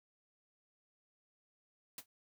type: noise with exponential decay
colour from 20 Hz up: white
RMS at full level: -41 dBFS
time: 1.98-2.06 s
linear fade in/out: 2 ms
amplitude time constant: 16 ms
effects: none